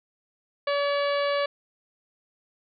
harmonic tone, 570 Hz, C#5, 48 cents sharp, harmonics 1 / 2 / 3 / 4 / 5 / 6 / 7 / 8, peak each -24 / -30 / -34 / -36 / -38 / -40 / -41 / -42 dBFS, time 0.67-1.46 s, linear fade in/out 5 ms, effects none

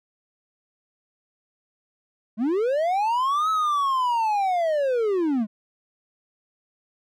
triangle linear two-way sweep, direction up then down, 200 to 1302 to 200 Hz, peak -18 dBFS, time 2.37-5.47 s, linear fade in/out 50 ms, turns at 3.5 s, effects none

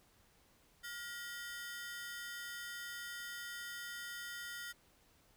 sawtooth ring-modulated tone, 1661.2 Hz, G#6, in tune, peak -37 dBFS, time 0.83-4.73 s, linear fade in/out 20 ms, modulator 243 Hz, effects pink hiss -69 dBFS RMS until 5.36 s

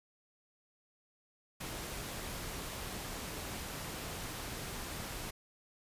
pink noise, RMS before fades -42 dBFS, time 1.6-5.31 s, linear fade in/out 10 ms, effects resampled to 32000 Hz

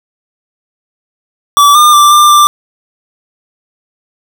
square tone with pitch steps, 1154 / 1205 / 1176 / 1191 / 1182 Hz, D6 / D6 / D6 / D6 / D6, -31 / +44 / +2 / +24 / +11 cents, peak -3 dBFS, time 1.57-2.47 s, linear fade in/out 0 ms, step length 180 ms, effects none

